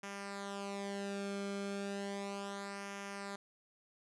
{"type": "tone with flanger", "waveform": "sawtooth", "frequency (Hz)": 199.3, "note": "G3", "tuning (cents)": 29, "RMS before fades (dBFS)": -42, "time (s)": [0.03, 3.36], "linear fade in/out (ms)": 5, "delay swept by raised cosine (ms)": [0.24, 1.08], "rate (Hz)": 0.34, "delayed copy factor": -0.7, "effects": ["resampled to 22050 Hz"]}